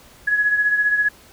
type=beating tone pair; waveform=sine; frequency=1680 / 1695 Hz; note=G#6 / G#6; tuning=+19 / +35 cents; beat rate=15 Hz; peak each=-16 / -24 dBFS; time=0.27-1.09 s; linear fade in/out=10 ms; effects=pink hiss -48 dBFS RMS until 1.32 s